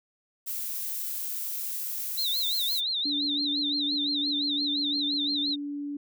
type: noise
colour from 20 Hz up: violet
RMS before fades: -33 dBFS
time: 0.46-2.81 s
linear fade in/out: 20 ms
type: tone with vibrato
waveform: sine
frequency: 3871 Hz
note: B7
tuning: 35 cents flat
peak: -26 dBFS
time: 2.17-5.56 s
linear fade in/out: 20 ms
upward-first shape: sine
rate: 5.8 Hz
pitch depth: 150 cents each way
type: tone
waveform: sine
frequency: 288.1 Hz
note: D4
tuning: 33 cents flat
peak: -31 dBFS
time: 3.05-5.97 s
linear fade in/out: 5 ms
effects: none

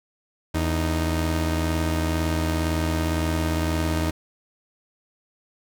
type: tone pair together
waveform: sawtooth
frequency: 81.98 / 310.3 Hz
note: E2 / D#4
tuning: -9 / -5 cents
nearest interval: octave + major seventh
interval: 2304 cents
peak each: -19 / -23 dBFS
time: 0.54-4.11 s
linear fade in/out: 10 ms
effects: none

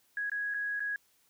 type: tone with dropouts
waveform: sine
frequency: 1661.2 Hz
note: G#6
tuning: in tune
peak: -31 dBFS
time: 0.17-0.96 s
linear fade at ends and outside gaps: 2 ms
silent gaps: 0.298-0.317 / 0.54-0.544 / 0.796-0.803 s
effects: white hiss -69 dBFS RMS until 1.29 s

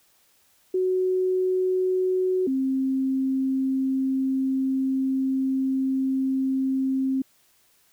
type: tone pair in turn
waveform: sine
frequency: 370.7 / 265.3 Hz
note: F#4 / C4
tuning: +3 / +24 cents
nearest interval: tritone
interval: 579 cents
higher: first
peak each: -20 / -21 dBFS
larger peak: first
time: 0.74-2.47 / 2.47-7.22 s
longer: second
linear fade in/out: 5 ms
effects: white hiss -62 dBFS RMS until 7.92 s

